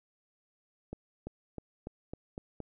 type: accelerating click train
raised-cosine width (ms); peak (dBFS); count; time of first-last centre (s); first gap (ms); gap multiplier
2; -26; 7; 0.93-2.603; 340; 0.92
effects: none